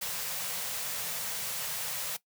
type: band-stop noise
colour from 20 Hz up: white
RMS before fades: -35 dBFS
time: 0.01-2.17 s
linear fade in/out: 10 ms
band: 210 to 420 Hz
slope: 96 dB/octave
effects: noise-tail reverb RT60 0.1 s tail -18 dB re dry + high-pass 100 Hz 12 dB/octave